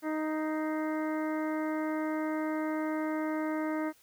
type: harmonic tone with a mistuned harmonic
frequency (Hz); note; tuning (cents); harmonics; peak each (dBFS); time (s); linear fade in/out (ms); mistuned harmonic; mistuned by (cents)
311.1; D#4; 0; 1 / 2 / 3 / 4 / 5 / 6 / 7; -31 / -37 / -41 / -43 / -45 / -47 / -48; 0.02-3.93; 50; 7; -65
effects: white hiss -63 dBFS RMS until 4.02 s